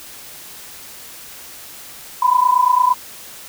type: tone pair together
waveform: sine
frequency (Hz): 984.2 / 1013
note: B5 / B5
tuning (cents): -6 / +44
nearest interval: unison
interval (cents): 50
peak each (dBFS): -14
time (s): 2.22-2.94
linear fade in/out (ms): 5
effects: white hiss -37 dBFS RMS until 3.48 s